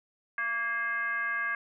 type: tone with frequency modulation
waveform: sine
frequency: 1632 Hz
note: G#6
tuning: 31 cents flat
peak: -28 dBFS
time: 0.38-1.55 s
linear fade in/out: 2 ms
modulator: 475 Hz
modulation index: 0.9
effects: none